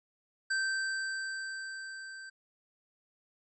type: tone with level ramp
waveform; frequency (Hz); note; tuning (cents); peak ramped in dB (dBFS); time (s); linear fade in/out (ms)
square; 1558; G6; -11; -29 to -45; 0.5-2.3; 10
effects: resampled to 22050 Hz